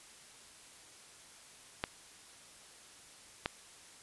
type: clicks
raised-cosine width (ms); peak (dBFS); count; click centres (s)
0.3; -16; 2; 1.839 / 3.459
effects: white hiss -56 dBFS RMS until 4.02 s + resampled to 24000 Hz